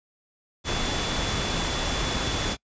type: tone in noise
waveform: sine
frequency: 3451 Hz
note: A7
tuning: 34 cents flat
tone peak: -34 dBFS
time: 0.64-2.57 s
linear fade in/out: 50 ms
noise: pink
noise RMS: -27 dBFS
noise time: 0.64-2.57 s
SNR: -10 dB
effects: noise-tail reverb RT60 0.1 s tail -26 dB re dry + resampled to 16000 Hz